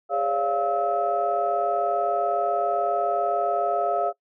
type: tone cluster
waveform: sine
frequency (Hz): 408.8 / 536 / 576 / 696 / 1293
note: G#4 / C5 / D5 / F5 / E6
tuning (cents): -27 / +42 / -34 / -6 / -34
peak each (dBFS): -30 / -32 / -28 / -23 / -30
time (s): 0.09-4.13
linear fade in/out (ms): 50
effects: noise-tail reverb RT60 0.1 s tail -21 dB re dry + tanh soft clip ceiling -10 dBFS